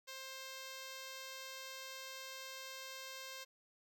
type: tone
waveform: 5% pulse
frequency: 528 Hz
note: C5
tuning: 16 cents sharp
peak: -35 dBFS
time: 0.07-3.45 s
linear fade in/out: 20 ms
effects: none